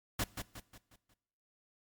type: noise with echo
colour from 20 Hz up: pink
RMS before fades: -33 dBFS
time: 0.19-0.24 s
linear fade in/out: 5 ms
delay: 180 ms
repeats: 5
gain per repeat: -7 dB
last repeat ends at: 1.14 s
effects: noise-tail reverb RT60 1.0 s tail -21 dB re dry + MP3 96 kbps